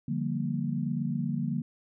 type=chord; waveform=sine; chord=G minor seventh; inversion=second; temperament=equal; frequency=146.83 / 174.61 / 196 / 233.1 Hz; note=D3 / F3 / G3 / Bb3; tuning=0 / 0 / 0 / 0 cents; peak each=-32 / -34 / -36 / -32 dBFS; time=0.08-1.62 s; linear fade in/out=5 ms; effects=none